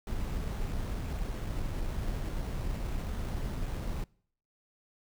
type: noise with sample-and-hold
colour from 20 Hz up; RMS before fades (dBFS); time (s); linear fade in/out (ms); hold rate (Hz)
brown; -34; 0.07-4.04; 2; 4900
effects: noise-tail reverb RT60 0.6 s tail -25 dB re dry